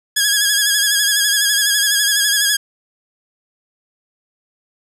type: tone with vibrato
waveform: 10% pulse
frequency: 1661.2 Hz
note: G#6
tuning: in tune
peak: -4 dBFS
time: 0.16-2.57 s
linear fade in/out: 10 ms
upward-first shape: sine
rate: 12 Hz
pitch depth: 48 cents each way
effects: none